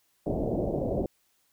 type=low-pass noise; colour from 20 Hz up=white; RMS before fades=-29 dBFS; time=0.26-1.06 s; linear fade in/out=2 ms; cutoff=650 Hz; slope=48 dB/octave; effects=white hiss -70 dBFS RMS until 1.52 s